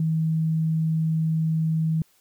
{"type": "tone", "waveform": "sine", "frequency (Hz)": 160, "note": "D#3", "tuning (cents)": 49, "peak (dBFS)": -20, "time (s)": [0, 2.02], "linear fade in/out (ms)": 2, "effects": ["white hiss -62 dBFS RMS until 2.2 s"]}